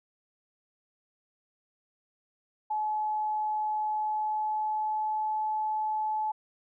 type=tone with pitch glide; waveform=sine; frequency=855 to 861.4 Hz; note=A5 to A5; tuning=-50 to -37 cents; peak=-27 dBFS; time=2.7-6.32 s; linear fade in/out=10 ms; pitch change=+13 cents; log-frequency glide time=3.87-5.28 s; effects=none